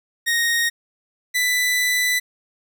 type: tone pair in turn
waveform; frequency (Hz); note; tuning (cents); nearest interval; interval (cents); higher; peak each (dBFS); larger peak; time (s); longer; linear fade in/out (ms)
sawtooth; 1864.7 / 1989.1; A#6 / B6; 0 / +12; minor second; 112; second; -14; neither; 0.26-0.7 / 1.34-2.2; second; 20
effects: none